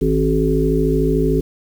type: harmonic tone with a mistuned harmonic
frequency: 53.5 Hz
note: A1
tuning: 48 cents flat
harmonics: 1 / 3 / 5 / 7 / 8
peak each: -20 / -20 / -20 / -20 / -20 dBFS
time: 0.01-1.41 s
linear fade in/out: 10 ms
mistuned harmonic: 3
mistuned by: -28 cents
effects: 7-bit